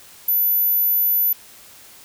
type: tone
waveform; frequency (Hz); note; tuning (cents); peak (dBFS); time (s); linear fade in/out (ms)
sine; 14000; A9; -10; -15; 0.28-1.33; 5
effects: white hiss -45 dBFS RMS until 2.04 s